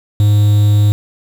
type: tone with quantisation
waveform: triangle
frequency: 103.9 Hz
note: G#2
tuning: 1 cent sharp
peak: -5 dBFS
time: 0.2-0.92 s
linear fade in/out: 0 ms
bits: 5
effects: none